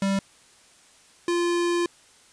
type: tone pair in turn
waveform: square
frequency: 195.7 / 346.5 Hz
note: G3 / F4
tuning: -3 / -14 cents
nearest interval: minor seventh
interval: 989 cents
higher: second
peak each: -22 dBFS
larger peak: neither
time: 0.02-0.19 / 1.28-1.86 s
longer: second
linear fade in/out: 2 ms
effects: white hiss -55 dBFS RMS until 2.32 s + resampled to 22050 Hz